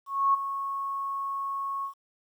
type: tone with ADSR envelope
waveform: sine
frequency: 1100 Hz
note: C#6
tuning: 14 cents flat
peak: -18 dBFS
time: 0.06-1.94 s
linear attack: 280 ms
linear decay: 13 ms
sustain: -11 dB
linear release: 100 ms
effects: 10-bit